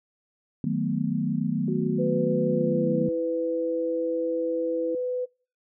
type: chord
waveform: sine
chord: B dominant seventh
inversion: first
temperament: equal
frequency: 155.56 / 185 / 220 / 246.9 Hz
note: D#3 / F#3 / A3 / B3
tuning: 0 / 0 / 0 / 0 cents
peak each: -29 dBFS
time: 0.64-3.09 s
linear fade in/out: 2 ms
type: tone with pitch glide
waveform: sine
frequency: 368.8 to 328.6 Hz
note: F#4 to E4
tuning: -6 to -5 cents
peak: -29 dBFS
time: 1.68-4.95 s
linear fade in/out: 2 ms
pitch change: -199 cents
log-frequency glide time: 2.46-2.98 s
type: tone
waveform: sine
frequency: 500 Hz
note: B4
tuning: 21 cents sharp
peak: -25 dBFS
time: 1.98-5.26 s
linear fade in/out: 20 ms
effects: noise-tail reverb RT60 0.4 s tail -26 dB re dry